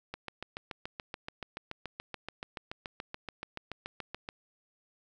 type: click train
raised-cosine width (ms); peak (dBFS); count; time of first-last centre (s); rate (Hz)
0.3; -22; 30; 0.14-4.289; 6.99
effects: none